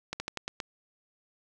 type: slowing click train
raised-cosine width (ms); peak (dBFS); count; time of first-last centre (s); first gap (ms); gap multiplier
0.2; -16; 6; 0.13-0.602; 70; 1.15
effects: none